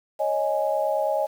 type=chord; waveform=sine; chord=C# suspended second; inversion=none; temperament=just; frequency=554.4 / 623.7 / 831.5 Hz; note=C#5 / D#5 / G#5; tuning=0 / +4 / +2 cents; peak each=-26 / -24 / -27 dBFS; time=0.19-1.27 s; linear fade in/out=20 ms; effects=8-bit